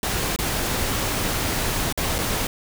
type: noise with dropouts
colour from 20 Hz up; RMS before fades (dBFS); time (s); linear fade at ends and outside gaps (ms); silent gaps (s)
pink; -24; 0.03-2.47; 2; 0.362-0.388 / 1.926-1.975 / 2.183-2.187
effects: none

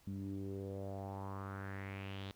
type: tone with low-pass filter sweep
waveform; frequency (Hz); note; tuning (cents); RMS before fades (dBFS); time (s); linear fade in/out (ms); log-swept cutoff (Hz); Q
sawtooth; 97.6; G2; -7; -44; 0.07-2.31; 0; 220 to 3700; 4.1
effects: pink hiss -68 dBFS RMS until 2.35 s

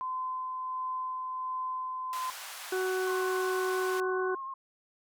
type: tone with tremolo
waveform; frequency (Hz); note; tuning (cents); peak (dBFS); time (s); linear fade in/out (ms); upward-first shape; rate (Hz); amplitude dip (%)
sine; 1027; C6; -33; -31; 0.01-2.3; 0; sine; 1.4; 25
type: band-pass noise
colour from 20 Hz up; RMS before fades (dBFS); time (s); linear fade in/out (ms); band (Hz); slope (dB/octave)
pink; -43; 2.13-4; 0; 800 to 16000; 24
type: harmonic tone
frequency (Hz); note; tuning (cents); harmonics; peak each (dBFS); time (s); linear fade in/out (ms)
373.1; F#4; +14; 1 / 2 / 3 / 4; -29 / -40 / -42 / -36; 2.72-4.35; 5
type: tone with vibrato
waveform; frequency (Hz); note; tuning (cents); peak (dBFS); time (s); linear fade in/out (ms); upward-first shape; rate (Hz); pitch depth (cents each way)
sine; 1070; C6; +38; -36; 3.07-4.54; 5; sine; 10; 26
effects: none

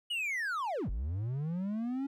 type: linear two-way sweep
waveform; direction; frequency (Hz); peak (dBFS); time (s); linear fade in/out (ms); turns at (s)
triangle; down then up; 2960 to 42.49 to 281.1; -30; 0.1-2.07; 10; 0.9
effects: none

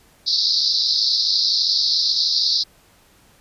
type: band-pass noise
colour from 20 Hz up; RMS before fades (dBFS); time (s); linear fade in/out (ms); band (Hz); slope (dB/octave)
white; -19; 0.26-2.64; 20; 3900 to 5200; 96
effects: pink hiss -54 dBFS RMS until 3.4 s + resampled to 32000 Hz

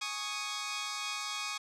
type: chord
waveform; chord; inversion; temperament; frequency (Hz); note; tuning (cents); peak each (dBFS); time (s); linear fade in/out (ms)
10% pulse; Ab suspended fourth; none; equal; 830.6 / 1108.7 / 1244.5; Ab5 / Db6 / Eb6; 0 / 0 / 0; -35 / -30 / -30; 0.01-1.58; 10
effects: low-pass 9000 Hz 12 dB/octave

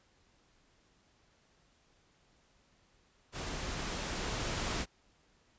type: noise with level ramp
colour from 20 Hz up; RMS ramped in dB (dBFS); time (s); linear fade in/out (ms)
pink; -40 to -34; 3.32-4.86; 50
effects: pink hiss -69 dBFS RMS until 5.58 s + resampled to 16000 Hz

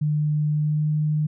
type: tone with pitch glide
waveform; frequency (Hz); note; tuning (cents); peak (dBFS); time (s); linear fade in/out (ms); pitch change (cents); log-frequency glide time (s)
sine; 150.5 to 152.16; D3 to D#3; +43 to -38; -19; 0.01-1.27; 10; +19; 0.54-0.87
effects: none

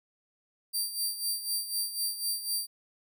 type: tone with tremolo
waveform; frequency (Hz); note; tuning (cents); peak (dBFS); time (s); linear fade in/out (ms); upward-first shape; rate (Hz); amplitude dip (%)
15% pulse; 4699; D8; 0; -21; 0.73-2.67; 20; sine; 4; 70
effects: none

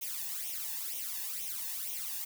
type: noise with flanger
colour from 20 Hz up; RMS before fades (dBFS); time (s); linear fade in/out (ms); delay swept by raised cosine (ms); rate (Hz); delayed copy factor
blue; -38; 0.01-2.25; 10; 0.32 to 1.15; 2.1; +0.8
effects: none

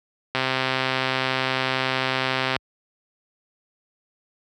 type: click train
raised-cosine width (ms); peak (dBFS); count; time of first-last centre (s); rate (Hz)
0.3; -6; 291; 0.35-2.564; 131
effects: high-pass 60 Hz 12 dB/octave

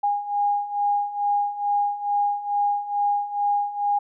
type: beating tone pair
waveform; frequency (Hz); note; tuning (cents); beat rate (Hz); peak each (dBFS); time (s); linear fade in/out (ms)
sine; 816 / 818.3; G#5 / G#5; -31 / -26; 2.3; -26 / -22; 0.03-3.99; 10
effects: none

